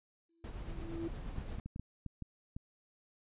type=tone with exponential growth; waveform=sine; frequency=333.2 Hz; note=E4; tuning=19 cents sharp; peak=-35 dBFS; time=0.29-1.08 s; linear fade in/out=5 ms; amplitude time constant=170 ms
type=noise with tremolo; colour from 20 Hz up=brown; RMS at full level=-41 dBFS; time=0.44-1.6 s; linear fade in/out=2 ms; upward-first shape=triangle; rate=8.6 Hz; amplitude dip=40%
type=clicks; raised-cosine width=5 ms; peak=-30 dBFS; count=8; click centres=1.384 / 1.585 / 1.66 / 1.761 / 1.796 / 2.063 / 2.223 / 2.565 s
effects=resampled to 8000 Hz